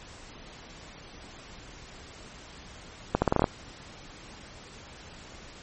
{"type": "accelerating click train", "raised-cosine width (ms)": 1, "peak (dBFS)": -7, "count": 8, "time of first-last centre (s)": [3.15, 3.442], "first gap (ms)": 70, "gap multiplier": 0.82, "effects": ["pink hiss -47 dBFS RMS until 5.62 s", "MP3 32 kbps"]}